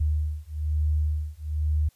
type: beating tone pair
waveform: sine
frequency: 75.5 / 76.6 Hz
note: D2 / D#2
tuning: +48 / -27 cents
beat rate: 1.1 Hz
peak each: -26 dBFS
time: 0-1.89 s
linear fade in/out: 10 ms
effects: white hiss -64 dBFS RMS until 1.95 s + resampled to 32000 Hz